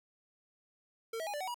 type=tone with pitch steps; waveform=square; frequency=453.7 / 646 / 822 / 588 / 751 / 963 Hz; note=A#4 / E5 / G#5 / D5 / F#5 / B5; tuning=-47 / -35 / -18 / +2 / +26 / -44 cents; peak=-37 dBFS; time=1.13-1.544 s; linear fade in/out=5 ms; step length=69 ms; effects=none